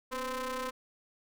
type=ring-modulated tone; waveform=sawtooth; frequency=261.6 Hz; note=C4; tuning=in tune; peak=-27 dBFS; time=0.11-0.71 s; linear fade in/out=20 ms; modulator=769 Hz; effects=none